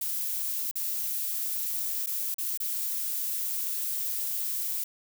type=noise with dropouts; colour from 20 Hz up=violet; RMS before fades=-31 dBFS; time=0.01-4.84 s; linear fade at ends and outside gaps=5 ms; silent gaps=0.713-0.755 / 2.062-2.07 / 2.344-2.383 / 2.575-2.601 s; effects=none